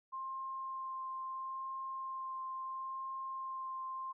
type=tone with vibrato; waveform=sine; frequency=1056 Hz; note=C6; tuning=16 cents sharp; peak=-39 dBFS; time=0.12-4.13 s; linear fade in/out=20 ms; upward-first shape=sine; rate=0.74 Hz; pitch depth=9 cents each way; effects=none